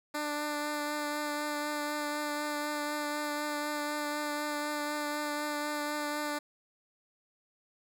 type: tone with vibrato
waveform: 10% pulse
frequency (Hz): 296.4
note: D4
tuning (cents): +16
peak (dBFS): -24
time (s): 0.14-6.39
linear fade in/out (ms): 10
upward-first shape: triangle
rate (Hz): 4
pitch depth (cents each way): 17
effects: none